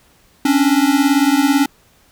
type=beating tone pair; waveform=square; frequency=271.6 / 289.6 Hz; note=C#4 / D4; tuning=-35 / -24 cents; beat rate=18 Hz; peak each=-15 dBFS; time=0.45-1.66 s; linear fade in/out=5 ms; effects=pink hiss -53 dBFS RMS until 2.11 s